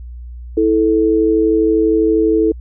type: tone pair together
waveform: sine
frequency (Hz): 325.3 / 437.7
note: E4 / A4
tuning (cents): -23 / -9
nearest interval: perfect fourth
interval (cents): 514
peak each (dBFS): -13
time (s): 0.57-2.52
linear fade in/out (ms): 5
effects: added 60 Hz sine -28 dBFS peak until 2.6 s